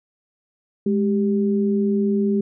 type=tone pair together; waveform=sine; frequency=207.7 / 392.6 Hz; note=G#3 / G4; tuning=0 / +3 cents; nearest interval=major seventh; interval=1103 cents; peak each=-18 / -22 dBFS; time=0.86-2.41 s; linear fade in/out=5 ms; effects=none